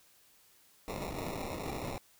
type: noise with sample-and-hold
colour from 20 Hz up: blue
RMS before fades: -39 dBFS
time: 0.88-1.98 s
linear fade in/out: 0 ms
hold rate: 1575 Hz
effects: white hiss -64 dBFS RMS until 2.19 s